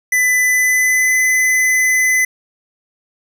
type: tone with pitch glide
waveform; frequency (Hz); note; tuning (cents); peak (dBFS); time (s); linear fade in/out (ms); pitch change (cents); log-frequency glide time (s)
square; 2000 to 2020; B6 to B6; +21 to +39; -12; 0.12-2.25; 5; +18; 0.42-1.18
effects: none